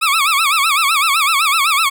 20% pulse tone with vibrato, 1210 Hz, D#6, 49 cents flat, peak -7 dBFS, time 0.01-1.9 s, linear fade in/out 20 ms, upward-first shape sine, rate 7.9 Hz, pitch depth 180 cents each way, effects none

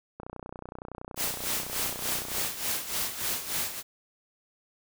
click train, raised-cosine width 1 ms, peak -25 dBFS, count 70, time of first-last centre 0.2-2.448 s, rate 30.7 Hz
white noise with tremolo, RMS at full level -29 dBFS, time 1.16-3.83 s, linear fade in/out 50 ms, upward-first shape sine, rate 3.4 Hz, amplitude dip 70%
effects none

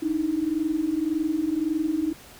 sine tone pair together, 297.4 / 319.2 Hz, D4 / D#4, +22 / +44 cents, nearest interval minor second, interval 122 cents, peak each -27 / -24 dBFS, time 0.02-2.13 s, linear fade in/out 10 ms, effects pink hiss -47 dBFS RMS until 2.39 s

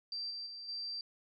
sine tone with level steps, 4694 Hz, D8, 2 cents flat, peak -37 / -40 / -44 / -38 dBFS, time 0.12-1.01 s, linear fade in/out 2 ms, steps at 0.3 / 0.46 / 0.68 s, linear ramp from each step 10 ms, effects none

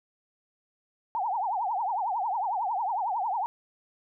sine tone with vibrato, 835 Hz, G#5, 9 cents sharp, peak -26 dBFS, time 1.15-3.46 s, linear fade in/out 0 ms, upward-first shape triangle, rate 11 Hz, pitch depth 280 cents each way, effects none

